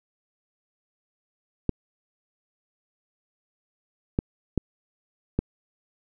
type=clicks; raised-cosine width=3 ms; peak=-9 dBFS; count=4; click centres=1.693 / 4.189 / 4.577 / 5.39 s; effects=none